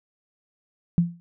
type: tone with exponential decay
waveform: sine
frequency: 171.5 Hz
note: F3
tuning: 31 cents flat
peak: -12 dBFS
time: 0.98-1.2 s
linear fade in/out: 0 ms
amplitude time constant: 47 ms
effects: none